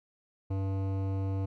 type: tone with hard clipping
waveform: sine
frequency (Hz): 96.7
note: G2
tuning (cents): -23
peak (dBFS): -31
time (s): 0.5-1.46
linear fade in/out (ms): 10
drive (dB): 15
effects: none